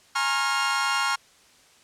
sawtooth chord, Bb minor seventh, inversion third, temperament equal with one note detuned, 830.6 / 932.3 / 1080.9 / 1396.9 Hz, Ab5 / Bb5 / Db6 / F6, 0 / 0 / -44 / 0 cents, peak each -27 / -28 / -23 / -22 dBFS, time 0.15-1.16 s, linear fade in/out 10 ms, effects white hiss -56 dBFS RMS until 1.83 s + low-pass 8000 Hz 12 dB/octave

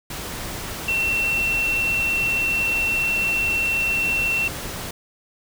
sine tone in noise, 2707 Hz, E7, 45 cents sharp, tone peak -19 dBFS, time 0.88-4.48 s, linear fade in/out 5 ms, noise pink, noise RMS -31 dBFS, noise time 0.1-4.91 s, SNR +9 dB, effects none

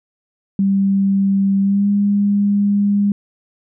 sine tone with pitch glide, 196 to 202.7 Hz, G3 to G#3, 0 to -42 cents, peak -12 dBFS, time 0.59-3.12 s, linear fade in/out 2 ms, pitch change +58 cents, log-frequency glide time 1.61-1.89 s, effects none

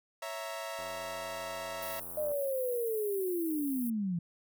sawtooth chord, A# diminished, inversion first, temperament equal, 554.4 / 659.3 / 932.3 Hz, C#5 / E5 / A#5, 0 / 0 / 0 cents, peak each -40 / -36 / -40 dBFS, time 0.22-2 s, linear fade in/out 5 ms
click train, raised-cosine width 1 ms, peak -37 dBFS, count 135, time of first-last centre 0.79-2.318 s, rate 87.7 Hz
white high-pass noise, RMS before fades -43 dBFS, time 1.82-3.9 s, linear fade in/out 5 ms, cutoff 10000 Hz, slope 48 dB/octave
sine linear sweep, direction down, 612 to 164.81 Hz, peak -30 dBFS, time 2.17-4.19 s, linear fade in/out 5 ms
effects none

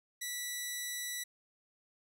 10% pulse tone, 1960 Hz, B6, 14 cents flat, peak -28 dBFS, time 0.21-1.24 s, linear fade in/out 10 ms, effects none

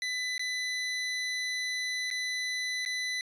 25% pulse tone with dropouts, 2000 Hz, B6, 21 cents sharp, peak -27 dBFS, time 0.02-3.21 s, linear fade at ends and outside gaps 1 ms, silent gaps 0.38-0.394 / 2.103-2.111 / 2.851-2.86 s, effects resampled to 22050 Hz

